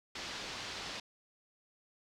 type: low-pass noise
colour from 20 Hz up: white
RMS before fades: -43 dBFS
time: 0.15-1 s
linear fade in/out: 5 ms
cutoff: 5200 Hz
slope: 24 dB/octave
effects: none